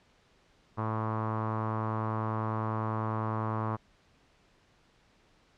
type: tone with low-pass filter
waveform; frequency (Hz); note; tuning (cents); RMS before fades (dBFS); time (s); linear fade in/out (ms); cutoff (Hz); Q
sawtooth; 110; A2; 0; -32; 0.77-3.77; 20; 1100; 4.6
effects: pink hiss -65 dBFS RMS until 5.57 s + low-pass 5000 Hz 12 dB/octave